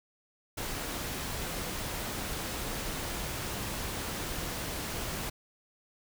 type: noise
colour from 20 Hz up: pink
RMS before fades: -36 dBFS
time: 0.57-5.3 s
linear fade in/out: 10 ms
effects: none